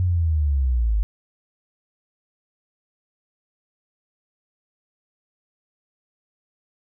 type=linear sweep; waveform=sine; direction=down; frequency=92.5 to 49.49 Hz; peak=-17 dBFS; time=0-1.03 s; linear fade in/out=0 ms; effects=none